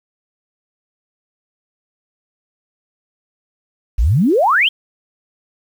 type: exponential sweep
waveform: sine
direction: up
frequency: 46.25 to 3333 Hz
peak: -10 dBFS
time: 3.98-4.69 s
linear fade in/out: 10 ms
effects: 7-bit